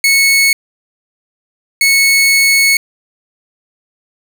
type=tone pair in turn; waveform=sawtooth; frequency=2203 / 2203 Hz; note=C#7 / C#7; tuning=-11 / -11 cents; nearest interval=unison; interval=0 cents; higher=neither; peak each=-4 dBFS; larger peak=neither; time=0.04-0.53 / 1.81-2.77 s; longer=second; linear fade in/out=2 ms; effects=none